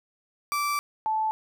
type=tone pair in turn; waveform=35% pulse / sine; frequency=1165 / 872.8 Hz; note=D6 / A5; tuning=-14 / -14 cents; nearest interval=perfect fourth; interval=500 cents; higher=first; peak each=-23 dBFS; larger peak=neither; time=0.52-0.79 / 1.06-1.31 s; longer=first; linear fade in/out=0 ms; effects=none